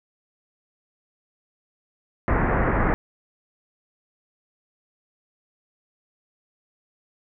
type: low-pass noise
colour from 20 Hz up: pink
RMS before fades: -21 dBFS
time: 2.28-2.94 s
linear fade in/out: 0 ms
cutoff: 2000 Hz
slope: 48 dB/octave
effects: none